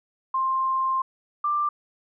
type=tone pair in turn; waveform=sine; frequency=1054 / 1183.1 Hz; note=C6 / D6; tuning=+12 / +12 cents; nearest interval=major second; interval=200 cents; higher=second; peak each=-21 dBFS; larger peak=neither; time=0.34-1.02 / 1.44-1.69 s; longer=first; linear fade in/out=5 ms; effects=none